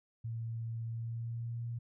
sine tone with pitch glide, 114.4 to 117.68 Hz, A#2 to A#2, -32 to +17 cents, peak -36 dBFS, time 0.24-1.79 s, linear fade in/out 10 ms, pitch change +49 cents, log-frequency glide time 0.85-1.64 s, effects none

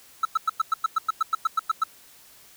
triangle tone bursts, 1311 Hz, E6, 10 cents flat, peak -16 dBFS, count 14, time 0.23-1.838 s, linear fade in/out 5 ms, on 22 ms, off 100 ms, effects white hiss -52 dBFS RMS until 2.56 s

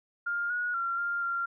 sine tone with pitch steps, 1405 / 1453 / 1373 / 1398 / 1383 Hz, F6 / F#6 / F6 / F6 / F6, +10 / -32 / -30 / +1 / -17 cents, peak -28 dBFS, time 0.26-1.46 s, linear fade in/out 10 ms, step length 240 ms, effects none

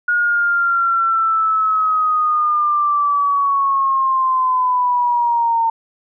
sine linear sweep, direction down, 1442 to 908 Hz, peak -13 dBFS, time 0.08-5.7 s, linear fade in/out 5 ms, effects none

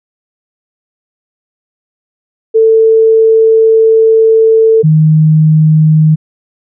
sine tone pair in turn, 445.5 / 155.79 Hz, A4 / D#3, +22 / +3 cents, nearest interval octave + tritone, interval 1819 cents, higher first, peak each -3 dBFS, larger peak neither, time 2.54-4.83 / 4.83-6.16 s, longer first, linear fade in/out 20 ms, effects none

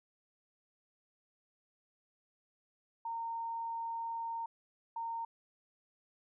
sine tone bursts at uneven times, 919 Hz, A#5, 25 cents flat, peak -36 dBFS, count 2, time 3.05-4.46 / 4.96-5.25 s, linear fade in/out 5 ms, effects none

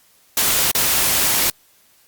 white noise with dropouts, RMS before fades -17 dBFS, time 0.37-1.5 s, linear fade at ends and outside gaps 2 ms, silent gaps 0.714-0.749 s, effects white hiss -55 dBFS RMS until 2.07 s + Opus 48 kbps

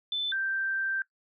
sine tone pair in turn, 3520 / 1568 Hz, A7 / G6, 0 / 0 cents, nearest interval octave + major second, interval 1400 cents, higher first, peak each -27 dBFS, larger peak neither, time 0.12-0.32 / 0.32-1.02 s, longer second, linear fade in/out 2 ms, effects noise-tail reverb RT60 0.1 s tail -19 dB re dry

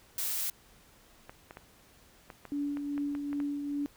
blue noise, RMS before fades -33 dBFS, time 0.18-0.5 s, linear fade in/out 2 ms
clicks, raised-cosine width 0.5 ms, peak -29 dBFS, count 10, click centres 1.295 / 1.509 / 1.571 / 2.302 / 2.453 / 2.771 / 2.979 / 3.151 / 3.33 / 3.402 s
sine tone with tremolo, 287.1 Hz, D4, 39 cents flat, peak -29 dBFS, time 2.52-3.86 s, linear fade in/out 0 ms, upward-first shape triangle, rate 2.5 Hz, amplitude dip 45%
effects pink hiss -60 dBFS RMS until 3.96 s

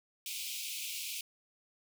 pink high-pass noise, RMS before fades -40 dBFS, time 0.26-1.21 s, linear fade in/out 2 ms, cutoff 2300 Hz, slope 96 dB/octave, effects none

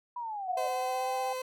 sine linear sweep, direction down, 987.8 to 584 Hz, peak -34 dBFS, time 0.16-0.68 s, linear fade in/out 5 ms
sine tone with pitch glide, 740 to 783.5 Hz, F#5 to G5, 0 to -1 cents, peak -31 dBFS, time 0.48-1.33 s, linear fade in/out 5 ms, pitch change +99 cents, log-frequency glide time 0.65-1.12 s
30% pulse tone with vibrato, 513 Hz, C5, 34 cents flat, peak -31 dBFS, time 0.57-1.42 s, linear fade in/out 5 ms, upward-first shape triangle, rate 16 Hz, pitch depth 12 cents each way
effects none

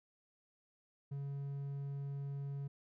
triangle tone, 140 Hz, C#3, 18 cents sharp, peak -37 dBFS, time 1.11-2.68 s, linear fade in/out 10 ms, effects none

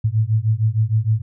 sine beating tone pair, 106.7 / 113.2 Hz, G#2 / A2, +47 / +50 cents, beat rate 6.5 Hz, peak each -18 dBFS, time 0.04-1.22 s, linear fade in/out 10 ms, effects none

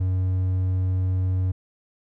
triangle tone, 92.8 Hz, F#2, 6 cents sharp, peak -18 dBFS, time 0-1.52 s, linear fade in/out 10 ms, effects none

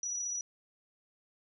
sine tone with amplitude modulation, 5860 Hz, F#8, 18 cents flat, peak -32 dBFS, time 0.03-0.41 s, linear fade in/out 2 ms, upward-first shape sine, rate 34.8 Hz, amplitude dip 30%, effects none

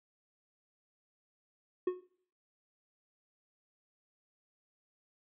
triangle tone with exponential decay, 364.6 Hz, F#4, 25 cents flat, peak -23 dBFS, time 1.87-2.01 s, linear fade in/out 5 ms, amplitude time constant 30 ms, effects noise-tail reverb RT60 0.5 s tail -17 dB re dry + resampled to 8000 Hz

